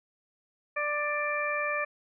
harmonic tone, 590 Hz, D5, 8 cents sharp, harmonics 1 / 2 / 3 / 4, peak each -33 / -33 / -33 / -33 dBFS, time 0.76-1.85 s, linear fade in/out 10 ms, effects none

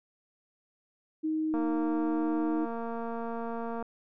sine tone, 313.4 Hz, D#4, 13 cents sharp, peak -27 dBFS, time 1.23-2.66 s, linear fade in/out 20 ms
click train, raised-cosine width 1 ms, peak -24 dBFS, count 529, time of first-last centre 1.54-3.826 s, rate 231 Hz
effects none

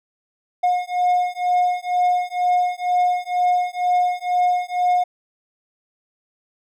triangle beating tone pair, 718 / 720.1 Hz, F5 / F#5, +48 / -47 cents, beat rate 2.1 Hz, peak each -18 dBFS, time 0.63-5.04 s, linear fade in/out 10 ms, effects none

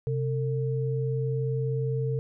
sine tone pair together, 131.84 / 451.2 Hz, C3 / A4, +14 / +44 cents, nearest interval octave + major sixth, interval 2130 cents, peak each -26 / -31 dBFS, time 0.07-2.19 s, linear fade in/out 0 ms, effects none

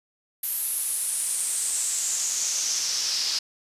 pink noise with band-pass filter sweep, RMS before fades -27 dBFS, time 0.43-3.39 s, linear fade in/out 5 ms, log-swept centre 12000 to 4900 Hz, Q 4.8, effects resampled to 32000 Hz

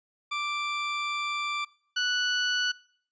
20% pulse tone pair in turn, 1174.7 / 1480 Hz, D6 / F#6, 0 / 0 cents, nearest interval major third, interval 400 cents, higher second, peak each -24 / -20 dBFS, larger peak second, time 0.31-1.65 / 1.96-2.72 s, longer first, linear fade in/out 10 ms, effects noise-tail reverb RT60 0.6 s tail -23 dB re dry + resampled to 16000 Hz

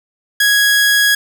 sawtooth tone, 1661.2 Hz, G#6, in tune, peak -6 dBFS, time 0.4-1.15 s, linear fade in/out 5 ms, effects none

